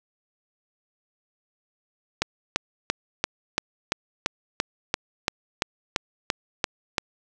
click train, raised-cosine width 0.2 ms, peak -4 dBFS, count 15, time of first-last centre 2.22-6.982 s, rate 2.94 Hz, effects none

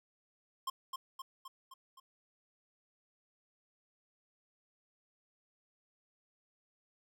square tone with echo, 1061 Hz, C6, 24 cents sharp, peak -35 dBFS, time 0.67-0.7 s, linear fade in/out 5 ms, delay 260 ms, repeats 5, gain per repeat -4 dB, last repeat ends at 2 s, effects none

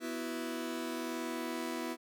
sawtooth chord, B suspended fourth, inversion none, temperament just, 246.9 / 329.3 / 370.4 Hz, B3 / E4 / F#4, 0 / -2 / +2 cents, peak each -36 / -35 / -40 dBFS, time 0-1.97 s, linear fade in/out 50 ms, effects none

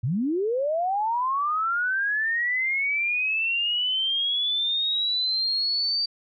sine linear sweep, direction up, 103.83 to 4654 Hz, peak -22 dBFS, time 0.03-6.06 s, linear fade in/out 10 ms, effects none

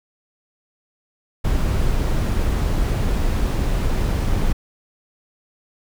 brown noise, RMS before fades -19 dBFS, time 1.44-4.53 s, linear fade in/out 10 ms, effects none

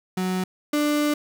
35% pulse tone pair in turn, 185 / 295.9 Hz, F#3 / D4, 0 / +13 cents, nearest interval minor sixth, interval 813 cents, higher second, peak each -21 / -18 dBFS, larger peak second, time 0.17-0.44 / 0.73-1.14 s, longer second, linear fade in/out 5 ms, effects none

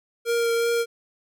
square tone with vibrato, 466.2 Hz, A#4, in tune, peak -21 dBFS, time 0.25-0.86 s, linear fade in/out 50 ms, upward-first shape triangle, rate 2.7 Hz, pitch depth 13 cents each way, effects none

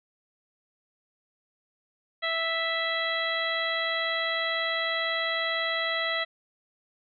harmonic tone, 658 Hz, E5, 3 cents flat, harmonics 1 / 2 / 3 / 4 / 5 / 6, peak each -33 / -34 / -29 / -41 / -34 / -35 dBFS, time 2.22-6.25 s, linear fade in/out 20 ms, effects none

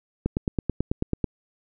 click train, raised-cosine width 3 ms, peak -10 dBFS, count 10, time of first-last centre 0.26-1.243 s, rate 9.16 Hz, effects none

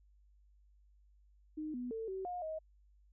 sine tone with pitch steps, 308 / 246.9 / 447.5 / 380.8 / 715 / 631 Hz, D#4 / B3 / A4 / F#4 / F5 / D#5, -17 / 0 / +29 / +50 / +41 / +24 cents, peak -38 dBFS, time 1.57-2.59 s, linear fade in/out 10 ms, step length 170 ms, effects added 50 Hz sine -63 dBFS peak until 3.12 s

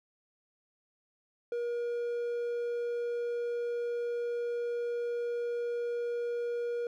triangle tone, 476.3 Hz, A#4, 37 cents sharp, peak -29 dBFS, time 1.52-6.87 s, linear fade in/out 2 ms, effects none

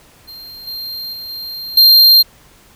square tone with level steps, 4186 Hz, C8, in tune, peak -32 / -24 / -27 / -25 / -5 dBFS, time 0.27-2.23 s, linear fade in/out 20 ms, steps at 0.67 / 1.13 / 1.29 / 1.77 s, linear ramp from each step 5 ms, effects pink hiss -47 dBFS RMS until 2.75 s

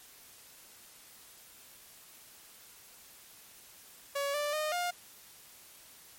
sawtooth tone with pitch steps, 563 / 588 / 613 / 708 Hz, C#5 / D5 / D#5 / F5, +27 / +2 / -26 / +23 cents, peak -27 dBFS, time 4.15-4.91 s, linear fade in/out 10 ms, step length 190 ms, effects white hiss -55 dBFS RMS until 6.18 s + MP3 64 kbps

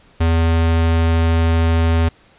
square tone, 82.41 Hz, E2, in tune, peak -13 dBFS, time 0.2-2.09 s, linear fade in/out 10 ms, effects pink hiss -51 dBFS RMS until 2.38 s + resampled to 8000 Hz

